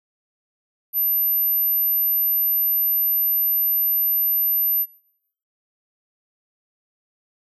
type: tone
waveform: sine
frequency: 12150 Hz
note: F#9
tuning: 45 cents sharp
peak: -16 dBFS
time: 0.93-4.86 s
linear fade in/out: 50 ms
effects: noise-tail reverb RT60 0.7 s tail -25 dB re dry + tanh soft clip ceiling -14 dBFS